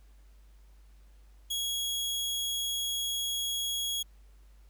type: tone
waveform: sawtooth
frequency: 3322 Hz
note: G#7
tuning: in tune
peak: -27 dBFS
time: 1.5-4.03 s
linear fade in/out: 10 ms
effects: added 50 Hz sine -53 dBFS peak until 4.69 s + pink hiss -69 dBFS RMS until 4.69 s